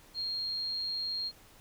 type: tone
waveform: sine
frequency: 4233 Hz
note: C8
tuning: 19 cents sharp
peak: -32 dBFS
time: 0.14-1.32 s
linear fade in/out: 50 ms
effects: pink hiss -58 dBFS RMS until 1.6 s